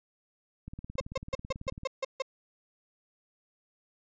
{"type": "click train", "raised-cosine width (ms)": 5, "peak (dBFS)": -29, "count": 22, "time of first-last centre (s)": [0.68, 1.834], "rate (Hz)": 18.2}
{"type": "tone bursts", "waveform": "35% pulse", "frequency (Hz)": 531, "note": "C5", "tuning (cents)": 25, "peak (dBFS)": -27, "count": 8, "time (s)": [0.98, 2.222], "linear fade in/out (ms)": 5, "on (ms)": 24, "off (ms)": 150}
{"effects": ["resampled to 16000 Hz"]}